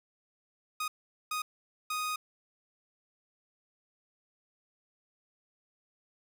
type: tone bursts at uneven times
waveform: sawtooth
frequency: 1244.5 Hz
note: D#6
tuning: in tune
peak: -28 dBFS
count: 3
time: 0.8-0.88 / 1.31-1.42 / 1.9-2.16 s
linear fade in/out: 5 ms
effects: none